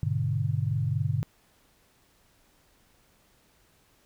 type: chord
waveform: sine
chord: G# diminished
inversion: none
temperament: equal with one note detuned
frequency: 102.04 / 123.47 / 146.83 Hz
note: G#2 / B2 / D3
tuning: -30 / 0 / 0 cents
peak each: -29 dBFS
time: 0.03-1.23 s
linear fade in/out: 0 ms
effects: pink hiss -64 dBFS RMS until 4.05 s